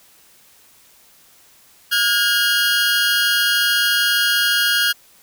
20% pulse tone pair together, 1428.8 / 1631 Hz, F6 / G#6, +39 / -32 cents, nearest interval major second, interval 229 cents, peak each -13 dBFS, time 1.91-4.93 s, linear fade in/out 20 ms, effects white hiss -51 dBFS RMS until 5.22 s

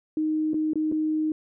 sine tone with dropouts, 310.6 Hz, D#4, 3 cents flat, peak -22 dBFS, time 0.17-1.32 s, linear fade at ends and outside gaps 2 ms, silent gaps 0.534-0.542 / 0.734-0.756 / 0.916-0.922 s, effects none

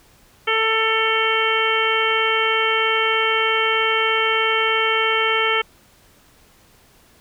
harmonic tone with a mistuned harmonic, 444.2 Hz, A4, 16 cents sharp, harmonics 1 / 2 / 3 / 4 / 5 / 6 / 7, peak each -23 / -27 / -22 / -26 / -22 / -27 / -24 dBFS, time 0.47-5.62 s, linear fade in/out 10 ms, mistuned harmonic 6, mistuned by +44 cents, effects pink hiss -53 dBFS RMS until 7.2 s

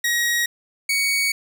sawtooth tone pair in turn, 1895 / 2239 Hz, A#6 / C#7, +28 / +17 cents, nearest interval minor third, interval 289 cents, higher second, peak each -15 dBFS, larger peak neither, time 0.04-0.46 / 0.89-1.32 s, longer second, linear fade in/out 5 ms, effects none

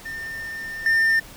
triangle tone with level steps, 1804 Hz, A6, 43 cents sharp, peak -28 / -14 dBFS, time 0.05-1.2 s, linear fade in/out 10 ms, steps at 0.86 s, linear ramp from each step 2 ms, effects pink hiss -43 dBFS RMS until 1.36 s

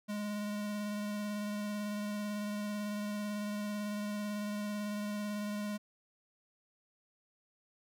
square tone with vibrato, 207.7 Hz, G#3, in tune, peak -36 dBFS, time 0.08-5.78 s, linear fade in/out 20 ms, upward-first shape sine, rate 18 Hz, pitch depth 16 cents each way, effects none

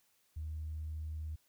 sine tone, 77.78 Hz, D#2, in tune, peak -37 dBFS, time 0.36-1.36 s, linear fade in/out 10 ms, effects tanh soft clip ceiling -33 dBFS + white hiss -73 dBFS RMS until 1.48 s

